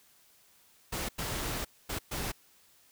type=noise bursts at uneven times; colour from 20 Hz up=pink; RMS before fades=-35 dBFS; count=4; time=0.92-1.09 / 1.18-1.65 / 1.89-1.99 / 2.11-2.32 s; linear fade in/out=10 ms; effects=white hiss -63 dBFS RMS until 2.91 s